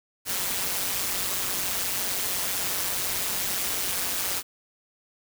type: noise with amplitude modulation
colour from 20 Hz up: white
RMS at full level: -25 dBFS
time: 0.25-4.43 s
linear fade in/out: 50 ms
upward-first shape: sine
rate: 187 Hz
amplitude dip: 70%
effects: none